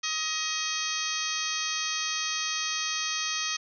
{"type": "harmonic tone with a mistuned harmonic", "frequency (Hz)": 630, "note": "D#5", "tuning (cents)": 21, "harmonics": [2, 3, 4, 5, 6, 7, 8, 9, 10], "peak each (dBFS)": [-37, -37, -36, -35, -39, -37, -39, -37, -36], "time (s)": [0.03, 3.57], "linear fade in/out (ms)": 10, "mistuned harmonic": 5, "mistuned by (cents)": 42, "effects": []}